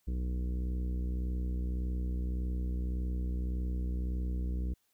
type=harmonic tone; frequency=61.74 Hz; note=B1; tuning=in tune; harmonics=1 / 2 / 3 / 4 / 5 / 6 / 7 / 8; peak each=-31 / -48 / -42 / -51 / -47 / -57 / -55 / -59 dBFS; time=0.07-4.74 s; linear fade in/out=10 ms; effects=white hiss -75 dBFS RMS until 4.93 s